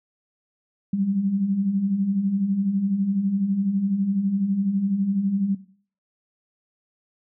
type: beating tone pair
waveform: sine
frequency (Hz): 186.8 / 198.8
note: F#3 / G3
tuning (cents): +17 / +25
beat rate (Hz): 12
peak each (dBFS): -27 / -21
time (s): 0.93-5.55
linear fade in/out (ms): 5
effects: noise-tail reverb RT60 0.5 s tail -17 dB re dry